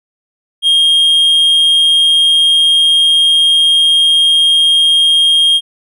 triangle tone, 3232 Hz, G#7, 48 cents flat, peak -5 dBFS, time 0.62-5.61 s, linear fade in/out 50 ms, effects none

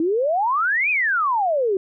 sine exponential two-way sweep, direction up then down, 311.1 to 2557 to 366.6 Hz, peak -17 dBFS, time 0-1.77 s, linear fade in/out 2 ms, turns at 0.9 s, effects none

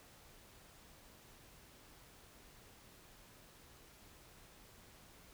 silence, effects pink hiss -61 dBFS RMS until 5.33 s

